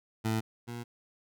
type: tone pair in turn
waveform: 20% pulse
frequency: 110.8 / 119.08 Hz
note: A2 / A#2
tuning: +13 / +37 cents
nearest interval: minor second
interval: 124 cents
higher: second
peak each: -23 / -33 dBFS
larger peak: first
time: 0.24-0.41 / 0.67-0.84 s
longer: neither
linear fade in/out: 20 ms
effects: none